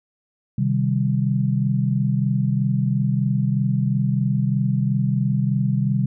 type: chord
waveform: sine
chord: C minor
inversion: none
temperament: equal with one note detuned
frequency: 130.81 / 153.87 / 196 Hz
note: C3 / Eb3 / G3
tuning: 0 / -19 / 0 cents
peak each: -20 / -24 / -22 dBFS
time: 0.58-6.06 s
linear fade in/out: 5 ms
effects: none